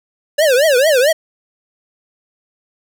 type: tone with vibrato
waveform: square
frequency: 561 Hz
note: C#5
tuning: 21 cents sharp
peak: -10 dBFS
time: 0.38-1.13 s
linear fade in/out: 10 ms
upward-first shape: triangle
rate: 4.5 Hz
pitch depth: 290 cents each way
effects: none